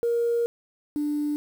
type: tone pair in turn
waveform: sine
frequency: 470.1 / 295.5 Hz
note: A#4 / D4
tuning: +15 / +11 cents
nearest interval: minor sixth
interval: 804 cents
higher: first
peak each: -20 / -23 dBFS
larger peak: first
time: 0.03-0.46 / 0.96-1.36 s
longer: first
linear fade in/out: 0 ms
effects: tanh soft clip ceiling -16 dBFS + 8-bit